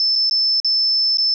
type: tone with dropouts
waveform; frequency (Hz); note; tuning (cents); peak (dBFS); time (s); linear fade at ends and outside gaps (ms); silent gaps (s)
sine; 5274; E8; 0; -14; 0-1.34; 1; 0.155-0.159 / 0.297-0.31 / 0.601-0.646 / 1.172-1.183
effects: none